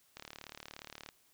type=click train; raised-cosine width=0.2 ms; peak=-28 dBFS; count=35; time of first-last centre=0.17-1.089 s; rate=37 Hz; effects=white hiss -69 dBFS RMS until 1.33 s